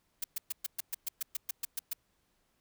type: noise bursts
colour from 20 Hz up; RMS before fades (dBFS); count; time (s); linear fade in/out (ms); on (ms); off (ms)
blue; -34; 13; 0.22-1.933; 5; 21; 120
effects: pink hiss -75 dBFS RMS until 2.6 s